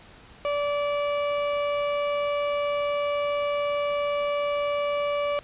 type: tone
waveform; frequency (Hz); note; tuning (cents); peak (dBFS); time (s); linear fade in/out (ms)
35% pulse; 579; D5; -25; -22; 0.45-5.39; 0
effects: pink hiss -50 dBFS RMS until 5.43 s + resampled to 8000 Hz